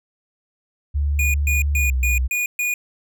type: tone with pitch glide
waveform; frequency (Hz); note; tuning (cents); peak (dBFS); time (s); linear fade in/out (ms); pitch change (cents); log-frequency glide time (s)
sine; 72.1 to 63.5; D2 to B1; -31 to +49; -17; 0.94-2.28; 20; -220; 1.79-1.97
type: tone bursts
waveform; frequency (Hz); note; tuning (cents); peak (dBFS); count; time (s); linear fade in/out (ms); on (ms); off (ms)
square; 2450; D#7; -27; -20; 6; 1.19-2.74; 2; 150; 130
effects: none